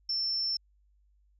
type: tone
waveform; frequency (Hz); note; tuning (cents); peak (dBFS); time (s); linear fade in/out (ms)
sine; 5370; E8; +31; -28; 0.09-0.57; 5
effects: added 50 Hz sine -63 dBFS peak until 1.39 s